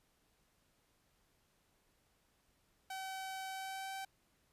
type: tone with pitch glide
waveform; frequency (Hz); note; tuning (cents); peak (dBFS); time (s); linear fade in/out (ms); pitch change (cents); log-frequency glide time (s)
sawtooth; 764 to 772.4; G5 to G5; -45 to -26; -38; 2.9-4.05; 5; +19; 3.49-3.94
effects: pink hiss -75 dBFS RMS until 4.52 s + resampled to 32000 Hz